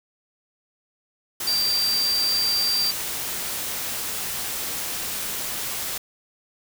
sine tone in noise, 4699 Hz, D8, in tune, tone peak -20 dBFS, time 1.47-2.91 s, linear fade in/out 5 ms, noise white, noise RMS -29 dBFS, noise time 1.4-5.98 s, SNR +6 dB, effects none

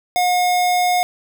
square tone, 720 Hz, F#5, 47 cents flat, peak -15 dBFS, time 0.16-1.03 s, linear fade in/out 0 ms, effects none

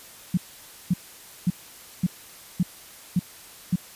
sine tone bursts, 178.6 Hz, F3, 39 cents sharp, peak -17 dBFS, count 7, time 0.34-3.758 s, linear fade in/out 5 ms, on 34 ms, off 530 ms, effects white hiss -46 dBFS RMS until 3.95 s + resampled to 32000 Hz

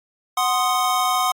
square chord, C diminished, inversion second, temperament equal, 740 / 1046.5 / 1244.5 Hz, Gb5 / C6 / Eb6, 0 / 0 / 0 cents, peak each -23 dBFS, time 0.37-1.32 s, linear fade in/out 5 ms, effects AAC 64 kbps

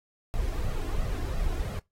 brown noise with flanger, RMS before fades -29 dBFS, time 0.34-1.79 s, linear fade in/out 0 ms, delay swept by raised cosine 1.5 to 2.9 ms, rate 2.9 Hz, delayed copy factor +0.65, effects noise-tail reverb RT60 0.2 s tail -22 dB re dry + AAC 48 kbps

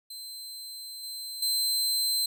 sawtooth tone with level steps, 4100 Hz, C8, 36 cents flat, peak -36 / -33 / -22 dBFS, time 0.1-2.26 s, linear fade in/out 5 ms, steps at 1.03 / 1.42 s, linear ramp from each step 5 ms, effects none

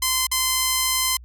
5% pulse tone with dropouts, 1033 Hz, C6, 22 cents flat, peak -7 dBFS, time 0.02-1.17 s, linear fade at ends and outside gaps 5 ms, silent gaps 0.269-0.314 s, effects added 60 Hz sine -40 dBFS peak until 1.24 s

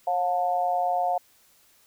sine tone with amplitude modulation, 715 Hz, F5, 41 cents sharp, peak -18 dBFS, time 0.07-1.18 s, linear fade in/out 5 ms, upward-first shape sine, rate 171 Hz, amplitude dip 85%, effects white hiss -60 dBFS RMS until 1.86 s

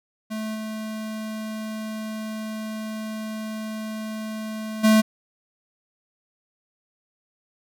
square tone with level steps, 217.6 Hz, A3, 19 cents flat, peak -28 / -30 / -14 dBFS, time 0.3-5.02 s, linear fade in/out 20 ms, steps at 0.54 / 4.83 s, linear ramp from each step 20 ms, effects none

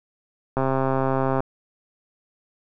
click train, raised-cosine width 1 ms, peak -9 dBFS, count 112, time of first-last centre 0.57-1.405 s, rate 133 Hz, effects none

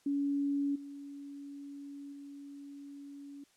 sine tone with level steps, 282.5 Hz, C#4, 33 cents sharp, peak -29 / -43 / -45 dBFS, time 0.06-3.44 s, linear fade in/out 5 ms, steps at 0.75 / 2.12 s, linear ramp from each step 10 ms, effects white hiss -68 dBFS RMS until 3.56 s + low-pass 9000 Hz 12 dB/octave

